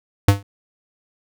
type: tone with exponential decay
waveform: square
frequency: 99.9 Hz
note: G2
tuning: 33 cents sharp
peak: -6 dBFS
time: 0.28-0.43 s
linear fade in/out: 5 ms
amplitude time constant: 32 ms
effects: none